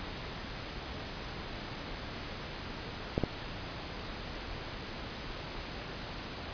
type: clicks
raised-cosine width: 2 ms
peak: -14 dBFS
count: 2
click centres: 3.179 / 3.237 s
effects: pink hiss -41 dBFS RMS until 6.53 s + resampled to 11025 Hz